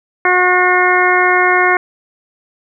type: harmonic tone with a mistuned harmonic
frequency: 362.9 Hz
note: F#4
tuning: 34 cents flat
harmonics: 1 / 2 / 3 / 4 / 5 / 6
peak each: -16 / -16 / -16 / -16 / -16 / -16 dBFS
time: 0.25-1.77 s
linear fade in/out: 2 ms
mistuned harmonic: 6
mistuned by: -26 cents
effects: none